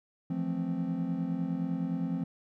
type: chord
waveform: triangle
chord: F major seventh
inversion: third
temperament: equal with one note detuned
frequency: 164.81 / 174.61 / 218.5 / 261.6 Hz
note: E3 / F3 / A3 / C4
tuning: 0 / 0 / -12 / 0 cents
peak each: -36 / -31 / -37 / -32 dBFS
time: 0.3-2.24 s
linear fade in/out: 5 ms
effects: none